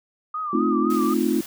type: tone with vibrato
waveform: sine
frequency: 1211 Hz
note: D#6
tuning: 47 cents flat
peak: -25 dBFS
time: 0.34-1.14 s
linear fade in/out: 5 ms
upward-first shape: sine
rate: 3.9 Hz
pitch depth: 75 cents each way
type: chord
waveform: sine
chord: F dominant seventh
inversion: first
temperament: equal with one note detuned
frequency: 220 / 260.9 / 311.1 / 349.2 Hz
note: A3 / C4 / Eb4 / F4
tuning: 0 / -5 / 0 / 0 cents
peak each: -24 dBFS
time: 0.53-1.41 s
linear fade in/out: 5 ms
type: noise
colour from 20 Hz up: white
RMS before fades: -38 dBFS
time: 0.9-1.46 s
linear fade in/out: 2 ms
effects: none